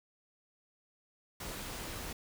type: noise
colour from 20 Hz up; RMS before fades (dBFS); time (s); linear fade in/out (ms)
pink; -42; 1.4-2.13; 5
effects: none